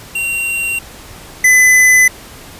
square tone pair in turn, 2753 / 2011 Hz, F7 / B6, -25 / +31 cents, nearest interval perfect fourth, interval 544 cents, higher first, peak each -16 / -6 dBFS, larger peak second, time 0.15-0.79 / 1.44-2.08 s, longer neither, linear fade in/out 5 ms, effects pink hiss -35 dBFS RMS until 2.59 s + resampled to 32000 Hz

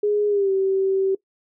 sine tone with pitch glide, 415.3 to 385.3 Hz, G#4 to G4, 0 to -30 cents, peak -17 dBFS, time 0.03-1.15 s, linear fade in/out 5 ms, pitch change -130 cents, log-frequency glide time 0.28-0.51 s, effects noise-tail reverb RT60 0.1 s tail -20 dB re dry

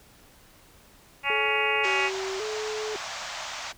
harmonic tone, 279.6 Hz, C#4, 15 cents sharp, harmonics 2 / 3 / 4 / 5 / 6 / 7 / 8 / 9 / 10, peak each -39 / -31 / -33 / -35 / -39 / -30 / -31 / -28 / -31 dBFS, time 1.23-2.11 s, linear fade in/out 50 ms
sine tone with vibrato, 406.2 Hz, G#4, 38 cents flat, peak -30 dBFS, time 1.3-2.96 s, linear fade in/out 0 ms, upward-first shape square, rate 0.91 Hz, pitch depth 100 cents each way
pink band-pass noise, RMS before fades -36 dBFS, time 1.83-3.73 s, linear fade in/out 20 ms, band 630 to 7100 Hz, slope 48 dB/octave
effects pink hiss -55 dBFS RMS until 3.77 s

